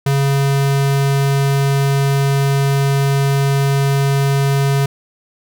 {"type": "tone", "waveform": "square", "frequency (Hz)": 138.59, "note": "C#3", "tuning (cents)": 0, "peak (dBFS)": -13, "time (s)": [0.06, 4.86], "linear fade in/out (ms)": 5, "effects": []}